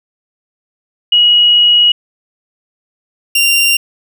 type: tone pair in turn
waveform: sine / sawtooth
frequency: 2904 / 2777 Hz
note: F#7 / F7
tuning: -33 / -10 cents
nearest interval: minor second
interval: 77 cents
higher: first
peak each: -5 dBFS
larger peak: neither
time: 1.12-1.92 / 3.35-3.77 s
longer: first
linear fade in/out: 5 ms
effects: none